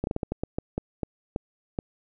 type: slowing click train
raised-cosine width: 2 ms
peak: -14 dBFS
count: 12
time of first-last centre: 0.04-1.789 s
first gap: 31 ms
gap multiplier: 1.3
effects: none